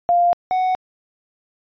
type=tone pair in turn; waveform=sine / triangle; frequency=698.5 / 742.2 Hz; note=F5 / F#5; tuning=0 / +5 cents; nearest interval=minor second; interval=105 cents; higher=second; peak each=-12 / -14 dBFS; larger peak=first; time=0.09-0.33 / 0.51-0.75 s; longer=neither; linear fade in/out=0 ms; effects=resampled to 11025 Hz